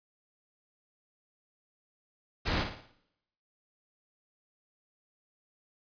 pink noise with echo, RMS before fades -30 dBFS, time 2.45-2.64 s, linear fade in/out 20 ms, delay 57 ms, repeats 5, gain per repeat -7 dB, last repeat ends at 2.925 s, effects noise-tail reverb RT60 0.8 s tail -17 dB re dry + resampled to 11025 Hz

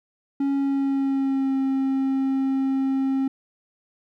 triangle tone with pitch glide, 277.2 to 268.1 Hz, C#4 to C4, 0 to +42 cents, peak -18 dBFS, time 0.4-3.28 s, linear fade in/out 5 ms, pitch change -58 cents, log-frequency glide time 0.52-1.56 s, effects none

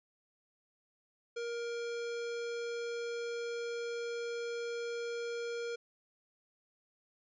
square tone, 470.1 Hz, A#4, 15 cents sharp, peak -37 dBFS, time 1.36-5.76 s, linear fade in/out 10 ms, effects resampled to 16000 Hz

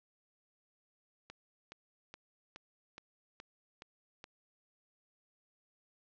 click train, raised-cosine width 0.2 ms, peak -30 dBFS, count 8, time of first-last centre 1.3-4.241 s, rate 2.38 Hz, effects low-pass 5000 Hz 12 dB/octave

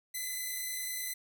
5% pulse tone pair together, 1994 / 2024 Hz, B6 / B6, +16 / +42 cents, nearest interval unison, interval 26 cents, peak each -31 / -26 dBFS, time 0.14-1.14 s, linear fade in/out 10 ms, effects none

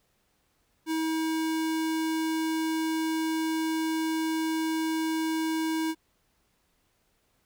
square tone, 320 Hz, D#4, 49 cents sharp, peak -27 dBFS, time 0.86-5.95 s, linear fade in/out 50 ms, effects pink hiss -71 dBFS RMS until 7.45 s

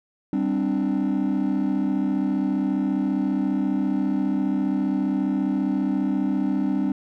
triangle chord, G suspended fourth, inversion none, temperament equal with one note detuned, 196 / 261.6 / 296.4 Hz, G3 / C4 / D4, 0 / 0 / +16 cents, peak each -22 dBFS, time 0.33-6.92 s, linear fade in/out 2 ms, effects tanh soft clip ceiling -14 dBFS

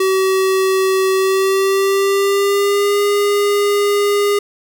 square tone with pitch glide, 380.6 to 407.9 Hz, F#4 to G#4, +49 to -31 cents, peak -13 dBFS, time 0-4.39 s, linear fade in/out 5 ms, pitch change +120 cents, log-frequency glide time 1.14-3.01 s, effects none

